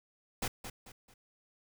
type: noise with echo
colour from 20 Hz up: pink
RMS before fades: -34 dBFS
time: 0.42-0.48 s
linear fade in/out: 5 ms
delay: 220 ms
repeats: 3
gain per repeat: -9 dB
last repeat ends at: 1.14 s
effects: none